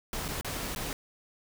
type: noise with dropouts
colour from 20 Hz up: pink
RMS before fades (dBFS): -35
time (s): 0.13-0.93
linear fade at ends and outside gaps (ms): 1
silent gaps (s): 0.281-0.286 / 0.411-0.446 / 0.749-0.76
effects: none